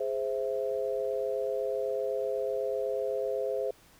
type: chord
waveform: sine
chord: Ab augmented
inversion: none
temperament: equal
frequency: 415.3 / 523.3 / 659.3 Hz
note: Ab4 / C5 / E5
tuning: 0 / 0 / 0 cents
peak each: -33 / -31 / -36 dBFS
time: 0-3.71 s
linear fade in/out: 5 ms
effects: pink hiss -59 dBFS RMS until 3.99 s